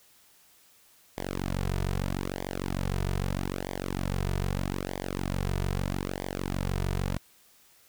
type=tone with flanger; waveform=sawtooth; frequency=46.62 Hz; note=F#1; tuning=14 cents sharp; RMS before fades=-31 dBFS; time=1.17-7.18 s; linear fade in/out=10 ms; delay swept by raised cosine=0.73 to 3.73 ms; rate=0.79 Hz; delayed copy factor=-0.95; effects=white hiss -60 dBFS RMS until 7.88 s